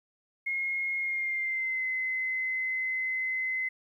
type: tone with pitch glide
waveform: sine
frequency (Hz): 2152 to 2047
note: C7 to C7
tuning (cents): +48 to -38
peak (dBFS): -28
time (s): 0.46-3.69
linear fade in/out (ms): 10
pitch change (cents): -86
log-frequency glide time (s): 0.98-1.85
effects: 11-bit